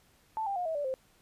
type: tone with pitch steps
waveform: sine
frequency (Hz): 880 / 793.1 / 714.8 / 644.2 / 580.6 / 523.3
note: A5 / G5 / F5 / E5 / D5 / C5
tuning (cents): 0 / +20 / +40 / -40 / -20 / 0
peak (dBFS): -30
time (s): 0.37-0.94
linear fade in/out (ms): 0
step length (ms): 95
effects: pink hiss -65 dBFS RMS until 1.21 s + resampled to 32000 Hz